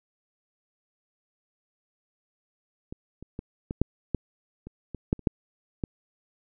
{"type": "clicks", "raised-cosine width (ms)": 3, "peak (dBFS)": [-24, -29, -21, -18, -7, -12, -27, -22, -9, -30, -8, -15], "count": 12, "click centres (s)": [2.925, 3.226, 3.391, 3.709, 3.816, 4.147, 4.67, 4.947, 5.129, 5.193, 5.272, 5.838], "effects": []}